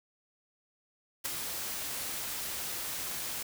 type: noise with ADSR envelope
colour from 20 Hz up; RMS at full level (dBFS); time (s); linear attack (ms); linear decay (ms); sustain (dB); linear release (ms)
white; -31; 1.24-3.43; 18; 8; -6; 6
effects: none